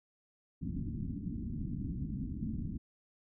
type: low-pass noise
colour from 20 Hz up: white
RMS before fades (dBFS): -38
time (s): 0.61-2.78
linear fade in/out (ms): 20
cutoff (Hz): 270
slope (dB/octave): 48
effects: none